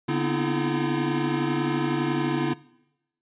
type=tone cluster; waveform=square; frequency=143.6 / 246.7 / 258.6 / 308.5 / 338.5 Hz; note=D3 / B3 / C4 / D#4 / E4; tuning=-39 / -2 / -20 / -15 / +46 cents; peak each=-29 / -32 / -34 / -31 / -28 dBFS; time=0.08-2.54 s; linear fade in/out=10 ms; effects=noise-tail reverb RT60 0.9 s tail -21 dB re dry + resampled to 8000 Hz